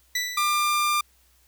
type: tone with exponential decay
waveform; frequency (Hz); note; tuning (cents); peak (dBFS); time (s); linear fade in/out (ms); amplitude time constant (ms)
20% pulse; 1975.5; B6; 0; -17; 0.15-0.89; 5; 160
type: tone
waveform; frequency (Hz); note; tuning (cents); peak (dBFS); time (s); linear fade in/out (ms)
sawtooth; 1195; D6; +30; -17; 0.37-1.01; 5
effects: added 62 Hz sine -62 dBFS peak until 1.47 s + white hiss -62 dBFS RMS until 1.47 s